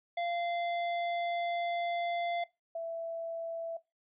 square / sine tone pair in turn, 691 / 663.8 Hz, F5 / E5, -19 / +12 cents, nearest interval minor second, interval 69 cents, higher first, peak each -32 / -34 dBFS, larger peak first, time 0.17-2.44 / 2.75-3.77 s, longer first, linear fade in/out 5 ms, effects noise-tail reverb RT60 0.2 s tail -19 dB re dry + resampled to 8000 Hz

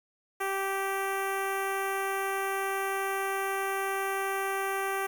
10% pulse tone with notch filter, 389.6 Hz, G4, 11 cents flat, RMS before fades -31 dBFS, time 0.4-5.07 s, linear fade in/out 10 ms, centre 4800 Hz, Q 0.75, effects 9-bit

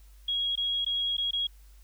sine tone with dropouts, 3303 Hz, G#7, 10 cents flat, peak -26 dBFS, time 0.28-1.47 s, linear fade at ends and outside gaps 5 ms, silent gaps 0.556-0.575 / 0.848-0.863 / 1.169-1.18 / 1.31-1.331 s, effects added 50 Hz sine -50 dBFS peak until 1.83 s + white hiss -64 dBFS RMS until 1.83 s

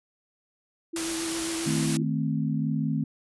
sine tone with vibrato, 329.6 Hz, E4, in tune, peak -30 dBFS, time 0.93-2.03 s, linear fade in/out 10 ms, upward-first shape triangle, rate 7.5 Hz, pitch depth 25 cents each way
white noise, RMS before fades -31 dBFS, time 0.96-1.97 s, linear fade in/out 2 ms
sine chord, A diminished, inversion second, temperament equal, 155.56 / 220 / 261.6 Hz, Eb3 / A3 / C4, 0 / 0 / 0 cents, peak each -27 / -29 / -30 dBFS, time 1.66-3.04 s, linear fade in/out 5 ms
effects resampled to 24000 Hz

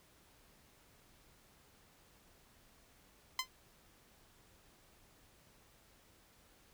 10% pulse tone with exponential decay, 1029 Hz, C6, 29 cents flat, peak -21 dBFS, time 3.39-3.48 s, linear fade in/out 2 ms, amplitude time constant 18 ms, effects pink hiss -66 dBFS RMS until 6.73 s

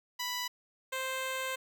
10% pulse tone pair in turn, 987.8 / 523.3 Hz, B5 / C5, 0 / 0 cents, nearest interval major seventh, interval 1100 cents, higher first, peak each -25 / -25 dBFS, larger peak neither, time 0.19-0.48 / 0.92-1.56 s, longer second, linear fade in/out 10 ms, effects none

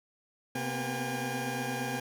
20% pulse tone cluster, 129.4 / 235.1 / 250.1 / 808 Hz, C3 / A#3 / B3 / G#5, -19 / +15 / +22 / -48 cents, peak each -32 / -35 / -34 / -31 dBFS, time 0.55-2 s, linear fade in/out 5 ms, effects none

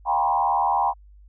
sine tone with frequency modulation, 880 Hz, A5, in tune, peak -18 dBFS, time 0.05-0.94 s, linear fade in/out 50 ms, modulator 78.6 Hz, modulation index 2, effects added 50 Hz sine -46 dBFS peak until 1.28 s

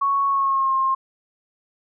sine tone with pitch glide, 1108.7 to 1064.8 Hz, C#6 to C6, 0 to +30 cents, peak -17 dBFS, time 0.01-0.95 s, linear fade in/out 10 ms, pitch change -70 cents, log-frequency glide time 0.27-0.74 s, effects none

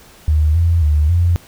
sine tone with pitch steps, 76.7 / 84.4 / 75.2 / 86.7 Hz, D#2 / E2 / D2 / F2, -24 / +41 / +42 / -12 cents, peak -10 dBFS, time 0.28-1.36 s, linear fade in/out 0 ms, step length 270 ms, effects pink hiss -44 dBFS RMS until 1.47 s

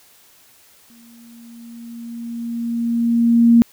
sine tone with exponential growth, 233.6 Hz, A#3, 4 cents sharp, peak -6 dBFS, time 0.9-3.62 s, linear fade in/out 0 ms, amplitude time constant 590 ms, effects white hiss -51 dBFS RMS until 3.72 s

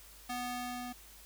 sawtooth ring-modulated tone, 492.6 Hz, B4, 5 cents flat, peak -31 dBFS, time 0.29-0.93 s, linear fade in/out 10 ms, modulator 246 Hz, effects added 50 Hz sine -58 dBFS peak until 1.25 s + white hiss -56 dBFS RMS until 1.25 s

